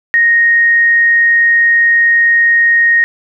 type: tone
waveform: sine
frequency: 1864.7 Hz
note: A#6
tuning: in tune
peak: -6 dBFS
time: 0.14-3.04 s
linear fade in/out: 0 ms
effects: none